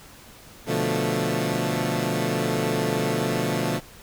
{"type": "chord", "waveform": "15% pulse", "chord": "B half-diminished seventh", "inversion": "none", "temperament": "equal", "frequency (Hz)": [123.47, 146.83, 174.61, 220], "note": ["B2", "D3", "F3", "A3"], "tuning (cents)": [0, 0, 0, 0], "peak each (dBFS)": -22, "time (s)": [0.66, 3.81], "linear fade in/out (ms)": 50, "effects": ["pink hiss -47 dBFS RMS until 4.02 s"]}